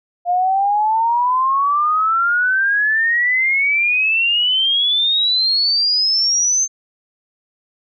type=exponential sweep; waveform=sine; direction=up; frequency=698.5 to 6340 Hz; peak=-13 dBFS; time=0.25-6.68 s; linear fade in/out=50 ms; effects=none